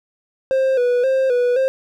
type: tone with vibrato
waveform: triangle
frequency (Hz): 509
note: C5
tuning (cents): -48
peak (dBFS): -12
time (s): 0.51-1.68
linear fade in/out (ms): 0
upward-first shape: square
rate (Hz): 1.9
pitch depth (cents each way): 67
effects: none